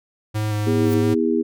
square tone with vibrato, 106.1 Hz, G#2, 38 cents sharp, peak -21 dBFS, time 0.34-1.15 s, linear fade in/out 20 ms, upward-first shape square, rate 2.9 Hz, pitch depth 15 cents each way
harmonic tone, 81.2 Hz, E2, 26 cents flat, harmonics 3 / 4 / 5, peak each -21 / -21 / -21 dBFS, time 0.66-1.43 s, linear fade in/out 20 ms
blue noise with exponential growth, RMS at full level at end -33 dBFS, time 0.78-0.94 s, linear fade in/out 2 ms, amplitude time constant 33 ms
effects none

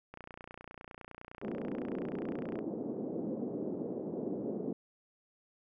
click train, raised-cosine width 0.5 ms, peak -31 dBFS, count 74, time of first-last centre 0.14-2.59 s, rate 29.8 Hz
pink band-pass noise, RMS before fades -38 dBFS, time 1.42-4.73 s, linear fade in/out 5 ms, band 200 to 490 Hz, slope 24 dB/octave
effects none

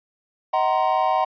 triangle chord, C half-diminished seventh, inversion first, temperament just, 627.9 / 753.5 / 941.9 / 1046.5 Hz, Eb5 / Gb5 / Bb5 / C6, +16 / +31 / +18 / 0 cents, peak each -23 / -19 / -22 / -23 dBFS, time 0.53-1.25 s, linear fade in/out 10 ms, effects resampled to 11025 Hz

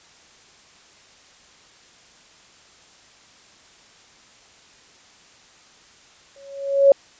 sine tone with exponential growth, 554.4 Hz, C#5, in tune, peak -6 dBFS, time 6.36-6.92 s, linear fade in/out 2 ms, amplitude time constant 120 ms, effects white hiss -51 dBFS RMS until 7.19 s + resampled to 16000 Hz

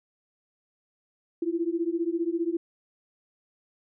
sine beating tone pair, 329.6 / 344.6 Hz, E4 / F4, 0 / -23 cents, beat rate 15 Hz, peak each -28 dBFS, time 1.42-2.57 s, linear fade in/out 5 ms, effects none

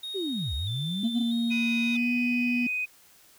triangle tone with vibrato, 3641 Hz, A#7, 41 cents flat, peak -32 dBFS, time 0.03-1.97 s, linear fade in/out 5 ms, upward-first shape square, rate 0.78 Hz, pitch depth 42 cents each way
sine linear two-way sweep, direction down then up, 411.3 to 63.7 to 266.9 Hz, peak -28 dBFS, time 0.14-1.23 s, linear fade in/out 20 ms, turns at 0.54 s
sine tone with pitch glide, 233.1 to 243.6 Hz, A#3 to B3, 0 to -24 cents, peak -23 dBFS, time 1.03-2.67 s, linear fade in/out 5 ms, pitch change +76 cents, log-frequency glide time 1.81-2.12 s
sine tone, 2500 Hz, D#7, 8 cents sharp, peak -26 dBFS, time 1.5-2.86 s, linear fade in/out 20 ms
effects tanh soft clip ceiling -19 dBFS + white hiss -57 dBFS RMS until 3.38 s

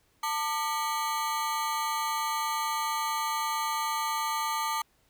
40% pulse ring-modulated tone, 1046.5 Hz, C6, in tune, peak -24 dBFS, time 0.23-4.82 s, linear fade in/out 5 ms, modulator 152 Hz, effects pink hiss -68 dBFS RMS until 5.09 s

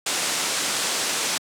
white low-pass noise, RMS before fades -25 dBFS, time 0.06-1.38 s, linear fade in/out 5 ms, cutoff 8700 Hz, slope 24 dB/octave, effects high-pass 200 Hz 12 dB/octave

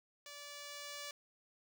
5% pulse tone with level ramp, 579 Hz, D5, 25 cents flat, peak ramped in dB -38 to -32 dBFS, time 0.26-1.11 s, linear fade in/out 2 ms, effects none

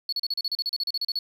triangle tone bursts, 4401 Hz, C#8, 13 cents flat, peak -22 dBFS, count 16, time 0.09-1.19 s, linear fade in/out 2 ms, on 35 ms, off 36 ms, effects tanh soft clip ceiling -20 dBFS + 10-bit

